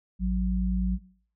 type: tone pair together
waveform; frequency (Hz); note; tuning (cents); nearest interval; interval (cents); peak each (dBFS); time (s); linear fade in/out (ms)
sine; 55.05 / 185; A1 / F#3; +2 / 0; octave + major sixth; 2098; -26; 0.19-0.99; 50
effects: noise-tail reverb RT60 0.6 s tail -21 dB re dry